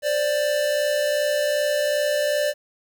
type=tone pair together; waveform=square; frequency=526.4 / 589 Hz; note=C5 / D5; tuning=+10 / +5 cents; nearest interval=major second; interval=195 cents; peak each=-29 / -21 dBFS; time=0.02-2.54 s; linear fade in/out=50 ms; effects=9-bit